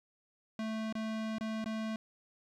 square tone with dropouts, 220 Hz, A3, in tune, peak -35 dBFS, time 0.59-1.96 s, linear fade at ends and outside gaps 2 ms, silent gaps 0.926-0.952 / 1.384-1.409 / 1.643-1.659 s, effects low-pass 5000 Hz 12 dB/octave + 11-bit

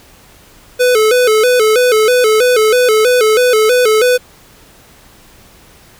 square tone with vibrato, 464.5 Hz, A#4, 6 cents flat, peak -8 dBFS, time 0.79-4.18 s, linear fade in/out 20 ms, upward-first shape square, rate 3.1 Hz, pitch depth 120 cents each way, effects pink hiss -43 dBFS RMS until 5.99 s

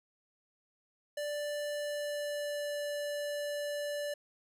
square tone with pitch glide, 587.3 to 583.6 Hz, D5 to D5, 0 to -11 cents, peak -35 dBFS, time 1.17-4.14 s, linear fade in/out 5 ms, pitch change -11 cents, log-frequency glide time 1.73-2.78 s, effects resampled to 32000 Hz + 12-bit

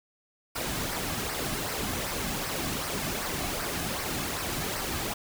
pink noise with flanger, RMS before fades -32 dBFS, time 0.55-5.14 s, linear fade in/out 10 ms, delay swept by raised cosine 0.28 to 2.18 ms, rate 2.6 Hz, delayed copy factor -0.5, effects none

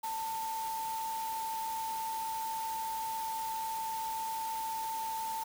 sine tone in noise, 893 Hz, A5, 25 cents sharp, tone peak -34 dBFS, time 0.03-5.44 s, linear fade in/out 10 ms, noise white, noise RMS -45 dBFS, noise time 0.03-5.44 s, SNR +8 dB, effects none

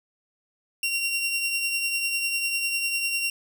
sawtooth tone with tremolo, 2752 Hz, F7, 26 cents flat, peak -19 dBFS, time 0.83-3.3 s, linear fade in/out 2 ms, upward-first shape triangle, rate 10 Hz, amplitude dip 45%, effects none

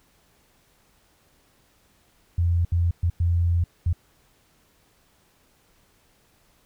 sine tone bursts at uneven times, 85.9 Hz, F2, 28 cents flat, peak -18 dBFS, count 5, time 2.38-2.65 / 2.72-2.91 / 3.03-3.1 / 3.2-3.64 / 3.86-3.93 s, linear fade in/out 5 ms, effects pink hiss -62 dBFS RMS until 6.65 s

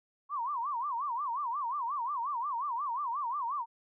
sine tone with vibrato, 1046.5 Hz, C6, in tune, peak -31 dBFS, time 0.29-3.66 s, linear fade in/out 50 ms, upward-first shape sine, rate 5.6 Hz, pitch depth 230 cents each way, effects none

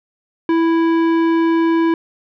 triangle tone with tanh clipping, 330 Hz, E4, 2 cents sharp, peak -14 dBFS, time 0.49-1.94 s, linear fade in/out 2 ms, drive 18 dB, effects none

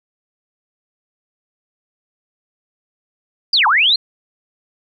sine linear two-way sweep, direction down then up, 4978 to 806 to 4284 Hz, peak -10 dBFS, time 3.53-3.96 s, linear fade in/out 5 ms, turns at 3.67 s, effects none

